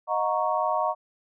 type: chord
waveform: sine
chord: D# minor seventh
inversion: none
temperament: equal with one note detuned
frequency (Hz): 622.3 / 726 / 932.3 / 1108.7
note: D#5 / F#5 / A#5 / C#6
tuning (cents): 0 / -33 / 0 / 0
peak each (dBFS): -28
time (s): 0.07-0.95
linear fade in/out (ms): 50
effects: none